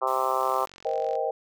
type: harmonic tone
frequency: 130.81 Hz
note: C3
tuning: in tune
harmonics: 3 / 4 / 5 / 6 / 7 / 8 / 9 / 10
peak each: -34 / -31 / -32 / -30 / -32 / -29 / -29 / -35 dBFS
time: 0.01-0.66 s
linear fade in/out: 20 ms
type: noise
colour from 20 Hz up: white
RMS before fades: -46 dBFS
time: 0.07-0.66 s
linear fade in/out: 5 ms
type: click train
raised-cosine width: 0.2 ms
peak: -29 dBFS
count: 35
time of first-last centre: 0.41-1.154 s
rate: 45.7 Hz
type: chord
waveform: sine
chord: C minor seventh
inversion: third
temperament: just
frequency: 470.9 / 523.3 / 627.9 / 784.9 Hz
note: Bb4 / C5 / Eb5 / G5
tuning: +18 / 0 / +16 / +2 cents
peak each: -30 dBFS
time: 0.85-1.31 s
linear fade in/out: 5 ms
effects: none